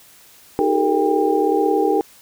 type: tone cluster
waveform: sine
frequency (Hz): 311.5 / 383.6 / 420 / 461.9 / 798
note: D#4 / G4 / G#4 / A#4 / G5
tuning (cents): +2 / -37 / +19 / -16 / +31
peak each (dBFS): -21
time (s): 0.59-2.01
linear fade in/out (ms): 0
effects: white hiss -48 dBFS RMS until 2.21 s

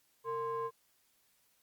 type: ring-modulated tone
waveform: triangle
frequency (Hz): 293.7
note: D4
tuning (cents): 0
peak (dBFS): -29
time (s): 0.24-0.71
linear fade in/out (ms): 50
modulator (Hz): 751
effects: white hiss -72 dBFS RMS until 1.62 s + Opus 48 kbps

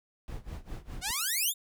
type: noise with tremolo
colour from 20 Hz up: brown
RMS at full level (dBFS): -37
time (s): 0.28-1.11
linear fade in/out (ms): 0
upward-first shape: sine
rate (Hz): 4.9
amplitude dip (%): 90
type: exponential sweep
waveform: 5% pulse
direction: up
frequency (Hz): 691 to 3729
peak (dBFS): -18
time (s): 1.01-1.54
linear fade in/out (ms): 50
effects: none

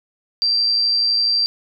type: tone with amplitude modulation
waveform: sine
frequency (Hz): 4705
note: D8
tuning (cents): +2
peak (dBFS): -13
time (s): 0.42-1.46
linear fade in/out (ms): 0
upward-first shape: sine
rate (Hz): 112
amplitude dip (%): 35
effects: none

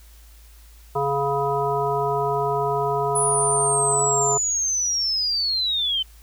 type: harmonic tone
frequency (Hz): 140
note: C#3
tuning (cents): +18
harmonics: 1 / 3 / 5 / 7 / 9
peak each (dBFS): -30 / -24 / -26 / -25 / -30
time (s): 0.95-4.38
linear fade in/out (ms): 10
type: linear sweep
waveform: sine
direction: down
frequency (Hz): 9956 to 3041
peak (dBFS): -20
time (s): 3.15-6.03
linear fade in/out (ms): 10
effects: added 55 Hz sine -45 dBFS peak until 6.22 s + white hiss -54 dBFS RMS until 6.22 s

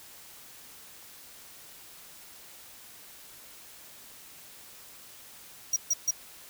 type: tone bursts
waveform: square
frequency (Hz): 5740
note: F8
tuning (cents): +47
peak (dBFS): -23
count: 3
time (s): 5.73-6.109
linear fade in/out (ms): 5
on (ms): 33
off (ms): 140
effects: white hiss -50 dBFS RMS until 6.49 s

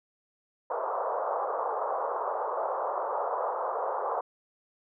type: band-pass noise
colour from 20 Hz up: pink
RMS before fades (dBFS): -31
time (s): 0.7-4.21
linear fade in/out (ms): 5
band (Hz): 470 to 1200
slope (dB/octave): 48
effects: none

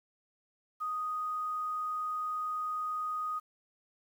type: tone with quantisation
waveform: sine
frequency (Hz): 1244.5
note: D#6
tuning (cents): 0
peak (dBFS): -32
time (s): 0.8-3.4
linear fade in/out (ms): 20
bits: 10
effects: none

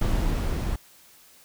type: noise with level ramp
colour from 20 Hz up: brown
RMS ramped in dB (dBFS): -23 to -27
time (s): 0.01-0.76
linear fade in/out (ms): 5
effects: white hiss -54 dBFS RMS until 1.44 s

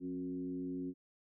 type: tone with frequency modulation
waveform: sine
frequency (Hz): 270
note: C#4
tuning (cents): -45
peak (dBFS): -37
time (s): 0-0.94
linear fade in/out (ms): 50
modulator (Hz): 93.5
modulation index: 0.78
effects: none

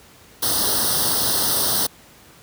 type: noise with comb filter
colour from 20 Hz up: white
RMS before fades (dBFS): -20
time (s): 0.42-1.87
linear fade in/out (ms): 10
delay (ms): 0.21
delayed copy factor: +1
effects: pink hiss -48 dBFS RMS until 2.42 s + high-pass 60 Hz 12 dB/octave

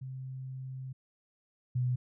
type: tone pair in turn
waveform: sine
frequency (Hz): 131 / 125.16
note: C3 / B2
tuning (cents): +2 / +24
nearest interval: minor second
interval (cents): 78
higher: first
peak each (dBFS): -38 / -27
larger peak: second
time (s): 0.01-0.93 / 1.75-1.96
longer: first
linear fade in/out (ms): 10
effects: none

